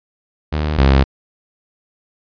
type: tone pair in turn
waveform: sawtooth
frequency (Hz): 76 / 67.56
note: D#2 / C#2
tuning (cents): -40 / -44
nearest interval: major second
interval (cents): 204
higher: first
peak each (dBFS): -13 / -5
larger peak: second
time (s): 0.52-0.78 / 0.78-1.04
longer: neither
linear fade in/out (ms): 10
effects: resampled to 11025 Hz